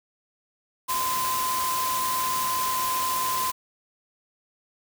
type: tone in noise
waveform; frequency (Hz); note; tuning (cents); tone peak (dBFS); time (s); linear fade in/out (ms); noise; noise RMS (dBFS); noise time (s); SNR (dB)
sine; 1029; C6; -29; -25; 0.88-3.52; 20; white; -30; 0.88-3.52; +2
effects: none